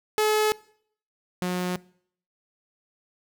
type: tone pair in turn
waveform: sawtooth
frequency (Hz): 428.1 / 180.51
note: A4 / F#3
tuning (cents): -47 / -43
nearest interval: octave + minor third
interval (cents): 1496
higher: first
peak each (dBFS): -16 / -21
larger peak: first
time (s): 0.18-0.52 / 1.42-1.76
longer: neither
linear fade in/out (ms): 0
effects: noise-tail reverb RT60 0.6 s tail -22 dB re dry